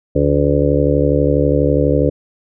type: harmonic tone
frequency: 72.2 Hz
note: D2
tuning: 29 cents flat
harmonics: 1 / 2 / 4 / 5 / 6 / 7 / 8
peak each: -19 / -18 / -17 / -24 / -19 / -17 / -22 dBFS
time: 0.15-2.1 s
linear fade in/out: 10 ms
effects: none